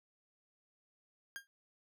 40% pulse tone with exponential decay, 1611 Hz, G6, 47 cents sharp, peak -37 dBFS, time 1.36-1.47 s, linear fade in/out 0 ms, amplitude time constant 22 ms, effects none

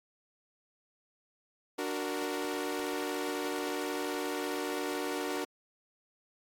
sawtooth chord, D augmented, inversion none, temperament equal, 293.7 / 370 / 466.2 Hz, D4 / F#4 / A#4, 0 / 0 / 0 cents, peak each -33 / -33 / -34 dBFS, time 1.78-5.45 s, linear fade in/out 10 ms, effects AAC 64 kbps

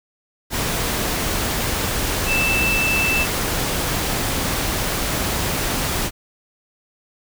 sine tone in noise, 2648 Hz, E7, 7 cents sharp, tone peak -18 dBFS, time 2.26-3.27 s, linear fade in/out 50 ms, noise pink, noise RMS -22 dBFS, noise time 0.5-6.11 s, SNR +1 dB, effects none

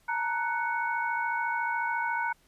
sine tone cluster, 882 / 936 / 1489 / 2216 Hz, A5 / A#5 / F#6 / C#7, +4 / +7 / +11 / -1 cents, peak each -37 / -30 / -31 / -38 dBFS, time 0.08-2.33 s, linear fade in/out 10 ms, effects pink hiss -65 dBFS RMS until 2.47 s + resampled to 32000 Hz

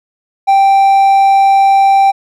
triangle tone, 784 Hz, G5, in tune, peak -3 dBFS, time 0.47-2.12 s, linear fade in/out 20 ms, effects none

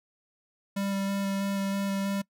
square tone with vibrato, 197 Hz, G3, 9 cents sharp, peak -28 dBFS, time 0.76-2.22 s, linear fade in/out 10 ms, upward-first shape square, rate 3.1 Hz, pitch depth 8 cents each way, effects noise-tail reverb RT60 0.1 s tail -23 dB re dry

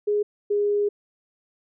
sine tone pair in turn, 415.3 / 411 Hz, G#4 / G#4, 0 / -18 cents, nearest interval unison, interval 18 cents, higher first, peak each -19 dBFS, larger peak neither, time 0.07-0.23 / 0.5-0.89 s, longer second, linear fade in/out 10 ms, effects none

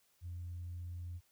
sine tone, 87.31 Hz, F2, in tune, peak -40 dBFS, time 0.21-1.21 s, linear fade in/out 50 ms, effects tanh soft clip ceiling -37 dBFS + white hiss -73 dBFS RMS until 1.31 s

